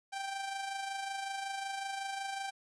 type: tone with amplitude modulation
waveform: sawtooth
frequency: 784 Hz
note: G5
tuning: in tune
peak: -31 dBFS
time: 0.12-2.51 s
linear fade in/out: 20 ms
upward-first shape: sine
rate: 25.4 Hz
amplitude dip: 45%
effects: resampled to 22050 Hz + 12-bit